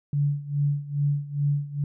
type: tone with tremolo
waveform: sine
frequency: 144 Hz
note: D3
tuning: 34 cents flat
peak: -19 dBFS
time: 0.13-1.84 s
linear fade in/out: 2 ms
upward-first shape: sine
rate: 2.4 Hz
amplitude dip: 85%
effects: none